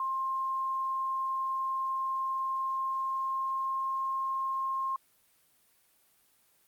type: tone with pitch glide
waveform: sine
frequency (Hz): 1060 to 1066.1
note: C6 to C6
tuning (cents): +22 to +32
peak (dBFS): -29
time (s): 0-4.96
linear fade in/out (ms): 2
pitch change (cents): +10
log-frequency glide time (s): 2.45-4.03
effects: white hiss -67 dBFS RMS until 6.67 s + Opus 32 kbps